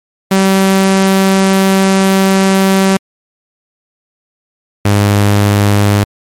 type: tone pair in turn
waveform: sawtooth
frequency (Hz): 192.4 / 102.16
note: G3 / G#2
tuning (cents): -32 / -28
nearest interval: major seventh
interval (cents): 1096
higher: first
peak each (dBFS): -3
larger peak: neither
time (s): 0.31-2.97 / 4.85-6.04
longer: first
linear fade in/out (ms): 5
effects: MP3 64 kbps